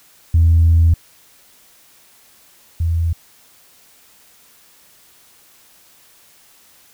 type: tone pair in turn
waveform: sine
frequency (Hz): 82.7 / 83.23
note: E2 / E2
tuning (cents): +6 / +17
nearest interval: unison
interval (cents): 11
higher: second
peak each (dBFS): -7 / -14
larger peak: first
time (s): 0.34-0.94 / 2.8-3.13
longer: first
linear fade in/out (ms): 5
effects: tanh soft clip ceiling -5 dBFS + white hiss -50 dBFS RMS until 6.93 s